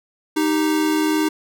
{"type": "tone pair together", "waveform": "square", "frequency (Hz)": [310.4, 392], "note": ["D#4", "G4"], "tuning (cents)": [-4, 0], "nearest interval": "major third", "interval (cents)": 404, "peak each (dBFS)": [-18, -25], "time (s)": [0.36, 1.29], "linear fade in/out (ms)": 10, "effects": []}